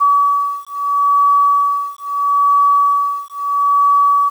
sine beating tone pair, 1140 / 1140.76 Hz, C#6 / C#6, +48 / +49 cents, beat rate 0.76 Hz, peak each -14 dBFS, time 0-4.3 s, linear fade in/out 20 ms, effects 7-bit

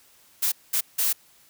blue noise bursts at uneven times, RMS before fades -23 dBFS, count 3, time 0.42-0.52 / 0.73-0.81 / 0.98-1.13 s, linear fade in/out 10 ms, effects white hiss -57 dBFS RMS until 1.49 s

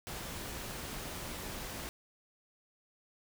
pink noise, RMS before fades -42 dBFS, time 0.07-1.89 s, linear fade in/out 0 ms, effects none

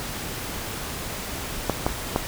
clicks, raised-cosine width 1 ms, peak -6 dBFS, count 3, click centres 1.697 / 1.865 / 2.161 s, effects pink hiss -32 dBFS RMS until 2.27 s

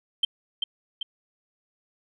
sine tone with echo, 3130 Hz, G7, 3 cents flat, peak -17 dBFS, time 0.23-0.25 s, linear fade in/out 5 ms, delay 390 ms, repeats 2, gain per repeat -5 dB, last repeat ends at 1.03 s, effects tanh soft clip ceiling -13 dBFS

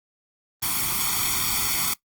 white noise with comb filter, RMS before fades -24 dBFS, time 0.62-1.94 s, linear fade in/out 10 ms, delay 0.89 ms, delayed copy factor +0.95, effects noise-tail reverb RT60 0.1 s tail -19 dB re dry + Opus 24 kbps

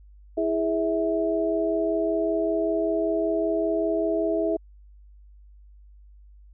sine tone cluster, 328.4 / 413.6 / 651 Hz, E4 / G#4 / E5, -6 / -7 / -22 cents, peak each -26 / -27 / -25 dBFS, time 0.37-4.57 s, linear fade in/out 10 ms, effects added 50 Hz sine -47 dBFS peak until 6.53 s

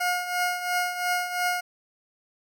20% pulse tone with tremolo, 717 Hz, F5, 45 cents sharp, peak -17 dBFS, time 0-1.61 s, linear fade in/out 10 ms, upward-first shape triangle, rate 2.9 Hz, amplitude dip 70%, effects none

